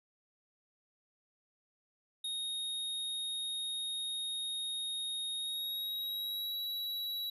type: tone with pitch glide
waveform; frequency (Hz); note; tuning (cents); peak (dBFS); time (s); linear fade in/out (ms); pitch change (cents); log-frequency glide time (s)
square; 3729 to 3905; A#7 to B7; 0 to -20; -36; 2.24-7.3; 5; +80; 5.36-6.61
effects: none